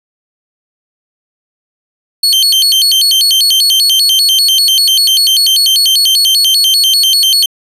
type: tone with vibrato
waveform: 40% pulse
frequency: 3700 Hz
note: A#7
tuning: 14 cents flat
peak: -5 dBFS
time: 2.23-7.46 s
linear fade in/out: 5 ms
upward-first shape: square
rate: 5.1 Hz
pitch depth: 290 cents each way
effects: resampled to 32000 Hz